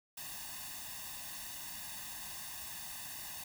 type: noise with comb filter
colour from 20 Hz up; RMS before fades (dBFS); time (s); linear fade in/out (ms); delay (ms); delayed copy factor
white; -45; 0.17-3.44; 5; 1.1; +1
effects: none